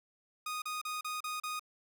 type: tone bursts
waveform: sawtooth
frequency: 1240 Hz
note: D#6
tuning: 6 cents flat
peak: -32 dBFS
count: 6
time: 0.46-1.595 s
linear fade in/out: 5 ms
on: 160 ms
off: 35 ms
effects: none